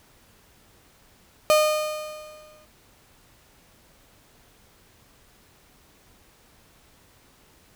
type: tone with exponential decay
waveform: 35% pulse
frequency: 612 Hz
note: D#5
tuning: 29 cents flat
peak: -12 dBFS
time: 1.5-2.65 s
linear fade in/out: 0 ms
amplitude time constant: 250 ms
effects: pink hiss -57 dBFS RMS until 7.75 s